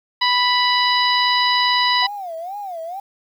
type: harmonic tone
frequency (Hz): 987.8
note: B5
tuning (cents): 0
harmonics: 1 / 2 / 3 / 4 / 5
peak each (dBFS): -18 / -21 / -23 / -21 / -24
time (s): 0.21-2.07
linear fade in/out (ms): 10
type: tone with vibrato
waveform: sine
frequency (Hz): 732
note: F#5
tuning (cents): -19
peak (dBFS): -26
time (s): 2.02-3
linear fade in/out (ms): 5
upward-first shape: sine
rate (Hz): 2.2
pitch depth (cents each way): 210
effects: 8-bit

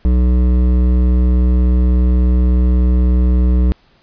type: tone with hard clipping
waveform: sine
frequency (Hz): 61.74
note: B1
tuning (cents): 0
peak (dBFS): -11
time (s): 0.05-3.72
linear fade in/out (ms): 0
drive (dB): 12
effects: pink hiss -53 dBFS RMS until 4.02 s + resampled to 11025 Hz

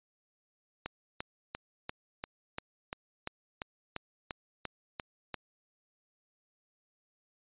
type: click train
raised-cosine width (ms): 0.3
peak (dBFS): -20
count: 14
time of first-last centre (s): 0.86-5.343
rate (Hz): 2.9
effects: resampled to 8000 Hz

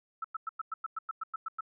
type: tone bursts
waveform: sine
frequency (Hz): 1313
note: E6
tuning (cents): -7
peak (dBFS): -32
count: 12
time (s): 0.22-1.608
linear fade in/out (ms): 5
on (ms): 24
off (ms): 100
effects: none

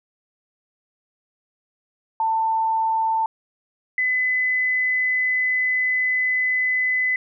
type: tone pair in turn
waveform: sine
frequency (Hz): 892 / 2013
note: A5 / B6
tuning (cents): +23 / +33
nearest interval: octave + major second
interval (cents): 1410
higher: second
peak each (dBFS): -18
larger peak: neither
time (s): 2.2-3.26 / 3.98-7.16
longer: second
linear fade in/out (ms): 2
effects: none

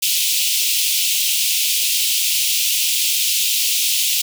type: high-pass noise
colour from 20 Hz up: pink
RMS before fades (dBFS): -18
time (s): 0.02-4.22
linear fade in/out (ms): 10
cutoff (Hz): 2600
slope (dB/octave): 48
effects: none

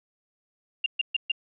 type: tone bursts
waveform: sine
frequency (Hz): 2794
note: F7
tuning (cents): 0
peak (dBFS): -21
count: 4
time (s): 0.84-1.318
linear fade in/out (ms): 5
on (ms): 22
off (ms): 130
effects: none

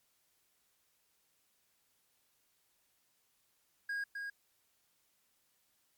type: tone with echo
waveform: triangle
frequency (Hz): 1634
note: G#6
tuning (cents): -29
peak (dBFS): -33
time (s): 3.89-4.04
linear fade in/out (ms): 5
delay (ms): 260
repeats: 1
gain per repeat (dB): -4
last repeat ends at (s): 4.3
effects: white hiss -75 dBFS RMS until 5.97 s + MP3 96 kbps

